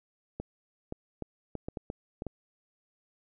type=clicks; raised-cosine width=2 ms; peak=-22 dBFS; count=9; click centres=0.4 / 0.924 / 1.223 / 1.553 / 1.685 / 1.772 / 1.901 / 2.221 / 2.267 s; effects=none